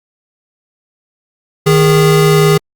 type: tone pair together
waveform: square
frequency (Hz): 155.56 / 408.6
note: D#3 / G#4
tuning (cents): 0 / -28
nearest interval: octave + perfect fourth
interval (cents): 1672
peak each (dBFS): -10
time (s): 1.66-2.58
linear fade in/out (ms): 10
effects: Opus 48 kbps